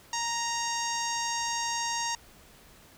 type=tone with low-pass filter; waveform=sawtooth; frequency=932.3 Hz; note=A#5; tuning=in tune; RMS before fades=-31 dBFS; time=0.13-2.15 s; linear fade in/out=2 ms; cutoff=6300 Hz; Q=5.5; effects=pink hiss -55 dBFS RMS until 2.97 s